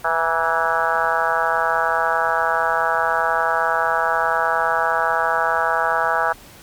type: harmonic tone with a mistuned harmonic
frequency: 164.81 Hz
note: E3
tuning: in tune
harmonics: 3 / 4 / 5 / 6 / 7 / 8 / 9 / 10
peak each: -29 / -24 / -24 / -25 / -26 / -24 / -24 / -27 dBFS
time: 0.04-6.33 s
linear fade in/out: 10 ms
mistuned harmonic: 6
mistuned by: -50 cents
effects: pink hiss -44 dBFS RMS until 6.62 s + Opus 48 kbps